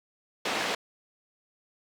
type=band-pass noise; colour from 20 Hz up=pink; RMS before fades=-30 dBFS; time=0.45-0.75 s; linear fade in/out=5 ms; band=410 to 4600 Hz; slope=12 dB/octave; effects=none